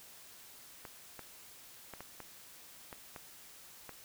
clicks, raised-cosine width 0.5 ms, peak -30 dBFS, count 8, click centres 0.852 / 1.193 / 1.937 / 2.006 / 2.203 / 2.928 / 3.162 / 3.893 s, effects white hiss -55 dBFS RMS until 4.04 s

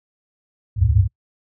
sine tone cluster, 68.3 / 81.7 / 97.7 / 101.5 / 110.8 Hz, C#2 / E2 / G2 / G#2 / A2, -25 / -15 / -5 / -39 / +13 cents, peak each -19 dBFS, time 0.76-1.08 s, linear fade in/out 50 ms, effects noise-tail reverb RT60 0.1 s tail -25 dB re dry

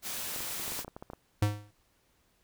white noise, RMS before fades -37 dBFS, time 0.02-0.85 s, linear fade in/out 50 ms
clicks, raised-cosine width 1 ms, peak -28 dBFS, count 12, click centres 0.362 / 0.406 / 0.597 / 0.679 / 0.72 / 0.791 / 0.847 / 0.88 / 0.965 / 1.025 / 1.101 / 1.134 s
square tone with exponential decay, 103.83 Hz, G#2, in tune, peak -22 dBFS, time 1.42-1.71 s, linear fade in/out 5 ms, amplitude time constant 62 ms
effects pink hiss -70 dBFS RMS until 2.43 s

